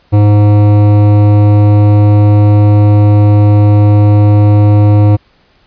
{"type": "tone with hard clipping", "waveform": "sine", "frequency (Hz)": 103.83, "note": "G#2", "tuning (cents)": 0, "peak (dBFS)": -5, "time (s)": [0.12, 5.17], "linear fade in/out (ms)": 20, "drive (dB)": 14, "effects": ["pink hiss -50 dBFS RMS until 5.66 s", "resampled to 11025 Hz"]}